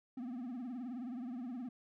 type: tone with vibrato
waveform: triangle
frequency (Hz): 246.9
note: B3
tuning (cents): 0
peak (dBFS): -38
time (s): 0.17-1.69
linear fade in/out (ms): 5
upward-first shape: triangle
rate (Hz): 19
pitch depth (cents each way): 160
effects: none